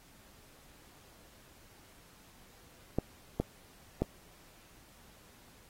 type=clicks; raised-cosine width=2 ms; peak=-15 dBFS; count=3; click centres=2.986 / 3.4 / 4.02 s; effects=pink hiss -60 dBFS RMS until 5.69 s + AAC 48 kbps